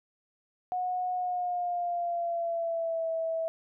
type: tone with pitch glide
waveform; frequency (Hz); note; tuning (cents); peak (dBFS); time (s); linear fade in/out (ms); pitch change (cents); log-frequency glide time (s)
sine; 729 to 653.2; F#5 to E5; -26 to -16; -28; 0.72-3.48; 0; -190; 1.14-3.09
effects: none